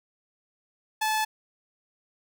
sawtooth tone, 867 Hz, A5, 26 cents flat, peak -20 dBFS, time 1.01-1.25 s, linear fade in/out 10 ms, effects none

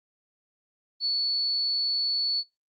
sine tone, 4435 Hz, C#8, in tune, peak -23 dBFS, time 1-2.44 s, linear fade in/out 50 ms, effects noise-tail reverb RT60 0.2 s tail -22 dB re dry + Opus 32 kbps

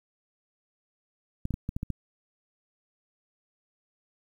clicks, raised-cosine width 5 ms, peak -18 dBFS, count 7, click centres 1.454 / 1.507 / 1.541 / 1.691 / 1.765 / 1.831 / 1.903 s, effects 9-bit

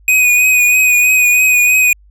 square tone with vibrato, 2489 Hz, D#7, in tune, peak -8 dBFS, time 0.08-1.93 s, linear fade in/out 2 ms, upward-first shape triangle, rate 3.1 Hz, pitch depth 33 cents each way, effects added 50 Hz sine -42 dBFS peak until 2.1 s

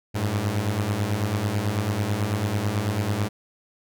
sawtooth beating tone pair, 98 / 107.1 Hz, G2 / A2, 0 / -46 cents, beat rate 9.1 Hz, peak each -23 / -21 dBFS, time 0.14-3.29 s, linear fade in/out 20 ms, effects none

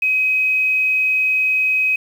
sine tone with quantisation, 2530 Hz, D#7, 28 cents sharp, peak -14 dBFS, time 0.02-1.96 s, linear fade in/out 5 ms, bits 7, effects none

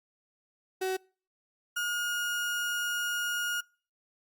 35% pulse tone pair in turn, 376.3 / 1432.3 Hz, F#4 / F6, +29 / +43 cents, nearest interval octave + major seventh, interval 2314 cents, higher second, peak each -27 dBFS, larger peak neither, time 0.81-0.97 / 1.76-3.61 s, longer second, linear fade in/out 10 ms, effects noise-tail reverb RT60 0.4 s tail -26 dB re dry + Opus 48 kbps

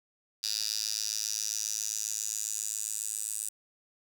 10% pulse tone with high-pass filter sweep, 107.4 Hz, A2, 41 cents flat, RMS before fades -34 dBFS, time 0.43-3.49 s, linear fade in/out 5 ms, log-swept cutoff 4800 to 8300 Hz, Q 4.4, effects none

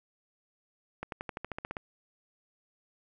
accelerating click train, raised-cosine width 0.5 ms, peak -21 dBFS, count 11, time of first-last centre 1.03-1.768 s, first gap 92 ms, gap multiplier 0.95, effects none

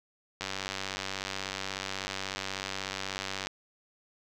click train, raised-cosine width 0.2 ms, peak -16 dBFS, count 296, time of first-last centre 0.41-3.47 s, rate 96.4 Hz, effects none

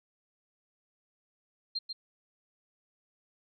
sine tone with echo, 4186 Hz, C8, in tune, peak -30 dBFS, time 1.75-1.79 s, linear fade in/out 10 ms, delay 140 ms, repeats 1, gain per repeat -5 dB, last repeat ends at 1.93 s, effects none

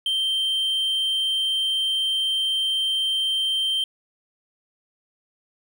triangle tone, 3136 Hz, G7, in tune, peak -19 dBFS, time 0.06-3.84 s, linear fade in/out 2 ms, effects none

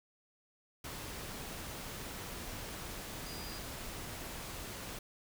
sine tone in noise, 4862 Hz, D#8, 41 cents flat, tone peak -49 dBFS, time 3.26-3.59 s, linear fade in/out 5 ms, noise pink, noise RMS -44 dBFS, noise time 0.84-4.99 s, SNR -8 dB, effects none

